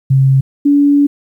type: tone pair in turn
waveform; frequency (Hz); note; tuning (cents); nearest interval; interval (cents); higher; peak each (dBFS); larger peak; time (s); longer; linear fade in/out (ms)
sine; 134.4 / 286.2; C3 / D4; +47 / -45; octave + minor second; 1308; second; -6; neither; 0.1-0.41 / 0.65-1.07; second; 10
effects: 8-bit